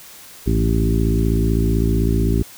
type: harmonic tone with a mistuned harmonic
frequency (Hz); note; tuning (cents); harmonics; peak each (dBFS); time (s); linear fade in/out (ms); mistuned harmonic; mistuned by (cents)
55.8; A1; +25; 1 / 2 / 3 / 4 / 5 / 6 / 7; -18 / -21 / -23 / -24 / -25 / -26 / -26; 0.46-2.43; 10; 2; -58
effects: white hiss -41 dBFS RMS until 2.57 s